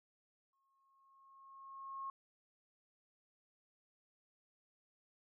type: tone with exponential growth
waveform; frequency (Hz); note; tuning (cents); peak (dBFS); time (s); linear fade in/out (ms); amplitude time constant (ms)
sine; 1084; C#6; -39; -40; 0.53-2.1; 2; 340
effects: none